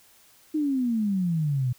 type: exponential sweep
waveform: sine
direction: down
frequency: 314.7 to 121 Hz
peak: -22 dBFS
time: 0.54-1.73 s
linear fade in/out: 10 ms
effects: white hiss -57 dBFS RMS until 1.78 s